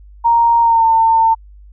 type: tone with pitch glide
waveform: sine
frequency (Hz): 932.3 to 902.1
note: A#5 to A5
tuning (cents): 0 to +43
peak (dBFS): -8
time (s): 0.24-1.35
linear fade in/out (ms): 20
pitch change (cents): -57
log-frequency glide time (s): 0.61-0.86
effects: added 50 Hz sine -37 dBFS peak until 1.72 s